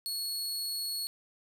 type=tone; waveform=sawtooth; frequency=4355 Hz; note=C#8; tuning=31 cents flat; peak=-30 dBFS; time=0.06-1.07 s; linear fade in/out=0 ms; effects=none